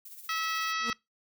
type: noise with tremolo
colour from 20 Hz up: violet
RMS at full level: -45 dBFS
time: 0.05-0.73 s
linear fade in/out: 5 ms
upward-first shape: sine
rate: 16 Hz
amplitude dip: 55%
type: harmonic tone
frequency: 649 Hz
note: E5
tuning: 27 cents flat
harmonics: 2 / 3 / 4 / 5 / 6 / 7 / 8 / 9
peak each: -32 / -36 / -38 / -40 / -42 / -43 / -44 / -45 dBFS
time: 0.29-0.93 s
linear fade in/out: 2 ms
type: tone with exponential growth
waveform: 30% pulse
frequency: 233.1 Hz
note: A#3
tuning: in tune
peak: -28 dBFS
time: 0.77-0.9 s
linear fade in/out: 0 ms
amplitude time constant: 27 ms
effects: noise-tail reverb RT60 0.2 s tail -23 dB re dry